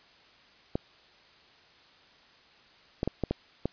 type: clicks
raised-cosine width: 2 ms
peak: -14 dBFS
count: 6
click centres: 0.755 / 3.031 / 3.076 / 3.237 / 3.31 / 3.656 s
effects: white hiss -58 dBFS RMS until 3.72 s + resampled to 11025 Hz